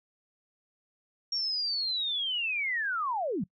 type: linear sweep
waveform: sine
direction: down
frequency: 5588 to 147.4 Hz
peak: -28 dBFS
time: 1.32-3.44 s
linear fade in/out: 5 ms
effects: noise-tail reverb RT60 0.1 s tail -24 dB re dry